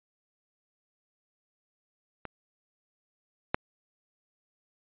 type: clicks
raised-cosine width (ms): 0.5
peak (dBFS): -22 / -9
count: 2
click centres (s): 2.253 / 3.545
effects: resampled to 8000 Hz